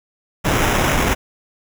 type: noise with sample-and-hold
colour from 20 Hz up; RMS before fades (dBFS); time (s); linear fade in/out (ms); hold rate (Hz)
pink; -17; 0.44-1.15; 20; 4410
effects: none